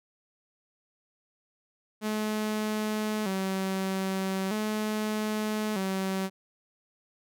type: tone with vibrato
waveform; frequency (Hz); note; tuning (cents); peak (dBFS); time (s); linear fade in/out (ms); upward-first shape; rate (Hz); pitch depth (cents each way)
sawtooth; 202.3; G#3; -45; -24; 2.01-6.3; 50; square; 0.4; 99
effects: none